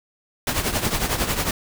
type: noise with tremolo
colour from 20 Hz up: pink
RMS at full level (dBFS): -20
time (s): 0.47-1.51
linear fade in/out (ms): 2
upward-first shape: triangle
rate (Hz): 11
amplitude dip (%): 75
effects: none